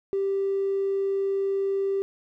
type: tone with tanh clipping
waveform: triangle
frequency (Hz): 392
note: G4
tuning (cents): 0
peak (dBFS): -22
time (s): 0.13-2.02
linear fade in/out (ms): 0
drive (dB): 1
effects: none